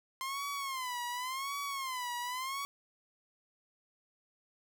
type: tone with vibrato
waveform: sawtooth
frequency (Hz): 1046.5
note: C6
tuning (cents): 0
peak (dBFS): -32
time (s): 0.21-2.65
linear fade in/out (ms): 0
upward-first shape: sine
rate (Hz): 0.9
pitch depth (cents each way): 140
effects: none